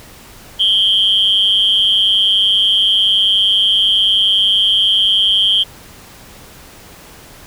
sine tone with amplitude modulation, 3165 Hz, G7, 16 cents sharp, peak -5 dBFS, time 0.59-5.64 s, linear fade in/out 20 ms, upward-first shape sine, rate 199 Hz, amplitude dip 85%, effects tanh soft clip ceiling -2 dBFS + pink hiss -39 dBFS RMS until 7.46 s

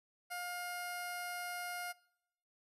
10% pulse tone with notch filter, 710 Hz, F5, 28 cents sharp, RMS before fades -42 dBFS, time 0.3-1.93 s, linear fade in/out 20 ms, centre 3400 Hz, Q 1, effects noise-tail reverb RT60 0.8 s tail -23 dB re dry + resampled to 32000 Hz

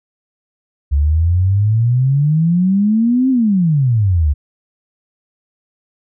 sine exponential two-way sweep, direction up then down, 69 to 267 to 69 Hz, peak -10 dBFS, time 0.91-4.34 s, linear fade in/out 20 ms, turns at 3.3 s, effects none

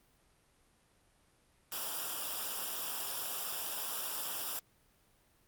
white noise with comb filter, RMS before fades -38 dBFS, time 1.72-4.59 s, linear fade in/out 0 ms, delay 0.47 ms, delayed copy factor -0.75, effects pink hiss -69 dBFS RMS until 5.47 s + Opus 32 kbps

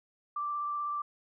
sine tone with vibrato, 1174 Hz, D6, 1 cent flat, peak -31 dBFS, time 0.36-1.02 s, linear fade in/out 5 ms, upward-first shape sine, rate 16 Hz, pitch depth 11 cents each way, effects none

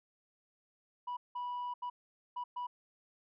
sine tone bursts at uneven times, 980 Hz, B5, 14 cents flat, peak -34 dBFS, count 5, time 1.07-1.17 / 1.35-1.74 / 1.82-1.9 / 2.36-2.44 / 2.56-2.67 s, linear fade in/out 10 ms, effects tanh soft clip ceiling -35 dBFS

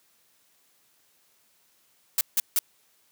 blue noise bursts, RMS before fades -22 dBFS, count 3, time 2.18-2.59 s, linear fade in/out 2 ms, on 30 ms, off 160 ms, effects white hiss -65 dBFS RMS until 3.11 s + high-pass 100 Hz 12 dB/octave

